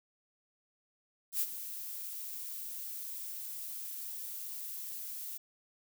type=noise with ADSR envelope; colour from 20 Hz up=violet; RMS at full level=-30 dBFS; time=1.32-5.38 s; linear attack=90 ms; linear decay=46 ms; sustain=-12 dB; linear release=13 ms; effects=none